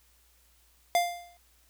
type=tone with exponential decay; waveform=square; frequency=698.5 Hz; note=F5; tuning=in tune; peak=-20 dBFS; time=0.95-1.37 s; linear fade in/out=1 ms; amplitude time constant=91 ms; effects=added 59 Hz sine -65 dBFS peak until 1.69 s + white hiss -65 dBFS RMS until 1.69 s